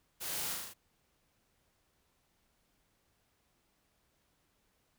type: noise with echo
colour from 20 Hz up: white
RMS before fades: -41 dBFS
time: 0.2-0.55 s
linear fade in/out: 20 ms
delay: 38 ms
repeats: 5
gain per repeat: -2 dB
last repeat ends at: 0.74 s
effects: pink hiss -75 dBFS RMS until 4.98 s